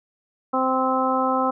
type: harmonic tone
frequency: 260.4 Hz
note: C4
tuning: 8 cents flat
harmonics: 1 / 2 / 3 / 4 / 5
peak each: -25 / -25 / -25 / -25 / -25 dBFS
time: 0.53-1.51 s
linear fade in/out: 10 ms
effects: none